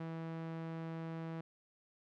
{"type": "tone with low-pass filter", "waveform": "sawtooth", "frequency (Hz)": 163.4, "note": "E3", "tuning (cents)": -15, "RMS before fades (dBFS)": -43, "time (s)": [0, 1.41], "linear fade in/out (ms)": 5, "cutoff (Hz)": 2200, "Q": 0.54, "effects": []}